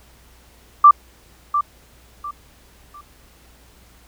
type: tone with echo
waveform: sine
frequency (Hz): 1174.7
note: D6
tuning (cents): 0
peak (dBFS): -4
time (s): 0.84-0.91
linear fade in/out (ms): 5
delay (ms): 700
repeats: 3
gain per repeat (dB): -11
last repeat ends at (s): 3.01
effects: added 60 Hz sine -52 dBFS peak until 4.07 s + pink hiss -52 dBFS RMS until 4.07 s